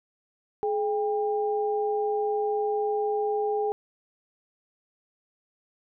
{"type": "tone pair together", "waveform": "sine", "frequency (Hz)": [423.5, 799.5], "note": ["G#4", "G5"], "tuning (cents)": [34, 34], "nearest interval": "major seventh", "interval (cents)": 1100, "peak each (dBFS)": [-25, -29], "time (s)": [0.63, 3.72], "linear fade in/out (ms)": 0, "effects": []}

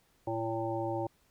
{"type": "harmonic tone", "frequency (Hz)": 113, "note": "A2", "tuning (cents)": 47, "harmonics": [1, 3, 5, 7, 8], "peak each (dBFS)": [-39, -35, -37, -38, -41], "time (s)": [0.27, 1.07], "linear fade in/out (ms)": 5, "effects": ["pink hiss -69 dBFS RMS until 1.3 s"]}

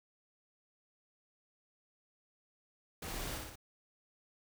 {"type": "noise with echo", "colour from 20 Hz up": "pink", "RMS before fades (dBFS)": -43, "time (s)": [3.02, 3.38], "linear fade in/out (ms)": 5, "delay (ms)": 59, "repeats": 3, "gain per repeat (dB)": -3, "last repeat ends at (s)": 3.557, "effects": []}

